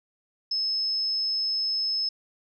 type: tone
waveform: sine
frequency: 5200 Hz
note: E8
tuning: 24 cents flat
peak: -24 dBFS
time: 0.51-2.09 s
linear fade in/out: 5 ms
effects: none